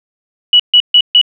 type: tone bursts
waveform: sine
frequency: 2938 Hz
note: F#7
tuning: 13 cents flat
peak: -3 dBFS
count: 4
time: 0.53-1.214 s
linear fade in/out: 2 ms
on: 66 ms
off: 140 ms
effects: none